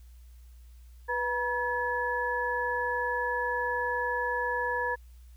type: tone cluster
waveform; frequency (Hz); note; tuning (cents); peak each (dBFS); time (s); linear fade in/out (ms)
sine; 492.8 / 959 / 1711; B4 / A#5 / A6; -4 / +49 / -49; -33 / -31 / -31; 1.08-4.96; 20
effects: added 60 Hz sine -48 dBFS peak until 5.36 s + white hiss -67 dBFS RMS until 5.36 s